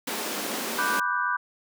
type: high-pass noise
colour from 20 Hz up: pink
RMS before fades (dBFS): -31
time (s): 0.07-1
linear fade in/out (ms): 5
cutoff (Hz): 200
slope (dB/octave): 48
type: chord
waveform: sine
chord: G major seventh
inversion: first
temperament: equal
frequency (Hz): 987.8 / 1174.7 / 1480 / 1568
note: B5 / D6 / F#6 / G6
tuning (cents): 0 / 0 / 0 / 0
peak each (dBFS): -29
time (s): 0.78-1.37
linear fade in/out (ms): 10
effects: none